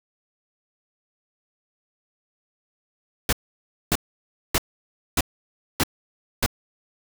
pink noise bursts, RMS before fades -20 dBFS, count 6, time 3.29-6.462 s, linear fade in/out 2 ms, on 37 ms, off 590 ms, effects none

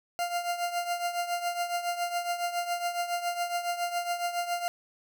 40% pulse tone with tremolo, 698.5 Hz, F5, in tune, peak -25 dBFS, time 0.19-4.68 s, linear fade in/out 0 ms, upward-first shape triangle, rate 7.2 Hz, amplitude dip 75%, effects none

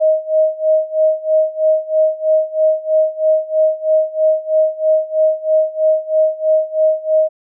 sine tone with tremolo, 627 Hz, D#5, 13 cents sharp, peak -8 dBFS, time 0-7.29 s, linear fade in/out 20 ms, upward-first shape sine, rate 3.1 Hz, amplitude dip 90%, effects none

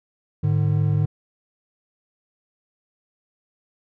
triangle tone pair together, 106.07 / 150 Hz, G#2 / D3, +37 / +37 cents, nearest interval tritone, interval 600 cents, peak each -18 dBFS, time 0.43-1.06 s, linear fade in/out 10 ms, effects none

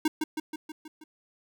square tone with echo, 311.1 Hz, D#4, in tune, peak -22 dBFS, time 0.05-0.08 s, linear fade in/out 5 ms, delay 160 ms, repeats 6, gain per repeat -4 dB, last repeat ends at 1.04 s, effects none

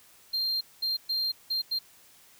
triangle tone bursts at uneven times, 4186 Hz, C8, in tune, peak -25 dBFS, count 5, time 0.33-0.61 / 0.82-0.97 / 1.09-1.32 / 1.5-1.62 / 1.71-1.79 s, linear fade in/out 10 ms, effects white hiss -57 dBFS RMS until 2.39 s

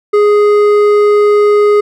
sine tone with hard clipping, 415.3 Hz, G#4, in tune, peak -7 dBFS, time 0.13-1.81 s, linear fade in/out 10 ms, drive 8 dB, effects none

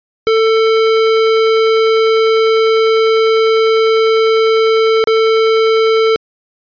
square tone with dropouts, 445 Hz, A4, 20 cents sharp, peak -9 dBFS, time 0.27-6.16 s, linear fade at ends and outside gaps 0 ms, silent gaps 5.04-5.073 s, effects resampled to 11025 Hz

